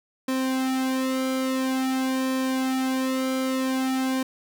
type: tone with flanger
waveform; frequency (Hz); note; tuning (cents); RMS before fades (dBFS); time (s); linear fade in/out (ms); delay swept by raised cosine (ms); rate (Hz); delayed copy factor
sawtooth; 261.6; C4; 0; -25; 0.28-4.23; 5; 1.4 to 2.7; 0.49; -0.85
effects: none